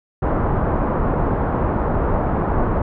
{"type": "low-pass noise", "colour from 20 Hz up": "pink", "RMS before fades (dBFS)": -19, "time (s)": [0.22, 2.82], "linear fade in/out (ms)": 5, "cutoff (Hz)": 1200, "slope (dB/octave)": 24, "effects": []}